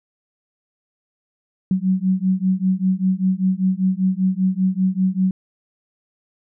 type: beating tone pair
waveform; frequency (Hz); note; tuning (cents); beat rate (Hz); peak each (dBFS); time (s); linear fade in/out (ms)
sine; 185 / 190.1; F#3 / F#3; 0 / +47; 5.1; -19; 1.71-5.31; 2
effects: none